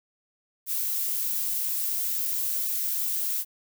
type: noise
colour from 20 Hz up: violet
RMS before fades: -28 dBFS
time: 0.66-3.45 s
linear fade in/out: 50 ms
effects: none